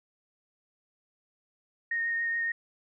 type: tone with vibrato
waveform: sine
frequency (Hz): 1851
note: A#6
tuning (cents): -13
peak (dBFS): -27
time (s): 1.91-2.52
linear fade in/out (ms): 5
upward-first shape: triangle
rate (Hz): 7.1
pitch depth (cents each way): 15
effects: none